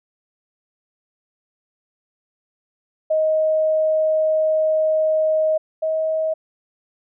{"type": "tone pair in turn", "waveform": "sine", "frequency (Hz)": [627, 634.3], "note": ["D#5", "D#5"], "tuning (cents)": [13, 33], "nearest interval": "unison", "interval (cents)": 20, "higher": "second", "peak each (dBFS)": [-15, -18], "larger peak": "first", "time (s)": [[3.1, 5.58], [5.82, 6.34]], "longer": "first", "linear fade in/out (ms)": 10, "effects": []}